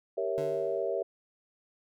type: chord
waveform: sine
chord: G diminished seventh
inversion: none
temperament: equal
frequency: 392 / 466.2 / 554.4 / 659.3 Hz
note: G4 / Bb4 / Db5 / Fb5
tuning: 0 / 0 / 0 / 0 cents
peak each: -34 dBFS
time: 0.17-1.03 s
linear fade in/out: 10 ms
type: tone with exponential decay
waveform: 25% pulse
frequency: 148.5 Hz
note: D3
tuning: 20 cents sharp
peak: -33 dBFS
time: 0.38-1.03 s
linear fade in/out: 0 ms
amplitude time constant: 140 ms
effects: none